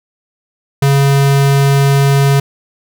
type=tone; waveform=square; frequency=139 Hz; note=C#3; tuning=5 cents sharp; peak=-8 dBFS; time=0.82-2.4 s; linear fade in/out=5 ms; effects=none